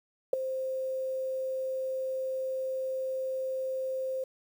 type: tone with ADSR envelope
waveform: sine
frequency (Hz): 524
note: C5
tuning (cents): +2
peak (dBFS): -17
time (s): 0.33-4.24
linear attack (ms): 4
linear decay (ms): 7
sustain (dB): -13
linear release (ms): 5
effects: 9-bit